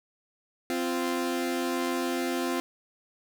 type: tone pair together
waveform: sawtooth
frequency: 260 / 347.1 Hz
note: C4 / F4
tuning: -11 / -11 cents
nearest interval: perfect fourth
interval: 500 cents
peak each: -26 dBFS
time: 0.7-2.6 s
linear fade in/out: 0 ms
effects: none